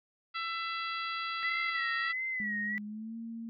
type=harmonic tone; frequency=668 Hz; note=E5; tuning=23 cents sharp; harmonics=2 / 3 / 4 / 5 / 6 / 7; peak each=-36 / -40 / -42 / -44 / -46 / -47 dBFS; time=0.34-2.13 s; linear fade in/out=20 ms
type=tone with vibrato; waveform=sine; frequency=1966 Hz; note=B6; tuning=8 cents flat; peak=-32 dBFS; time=1.43-2.78 s; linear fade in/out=0 ms; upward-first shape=sine; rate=1.5 Hz; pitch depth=93 cents each way
type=tone with pitch glide; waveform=sine; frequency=208.6 to 228.8 Hz; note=G#3 to A#3; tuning=+8 to -32 cents; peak=-38 dBFS; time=2.4-3.49 s; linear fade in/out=0 ms; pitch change=+160 cents; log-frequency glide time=2.85-3.16 s
effects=none